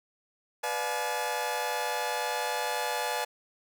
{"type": "chord", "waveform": "sawtooth", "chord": "B diminished seventh", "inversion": "none", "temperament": "just", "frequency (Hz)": [493.9, 592.7, 711.2, 853.4], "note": ["B4", "D5", "F5", "Ab5"], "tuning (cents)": [0, 16, 31, 47], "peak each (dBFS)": [-32, -33, -33, -28], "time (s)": [0.63, 3.25], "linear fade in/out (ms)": 10, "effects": []}